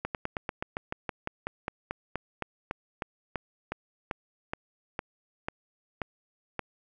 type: slowing click train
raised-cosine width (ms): 0.5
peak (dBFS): -16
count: 25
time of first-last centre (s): 0.05-6.593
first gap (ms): 98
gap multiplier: 1.08
effects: none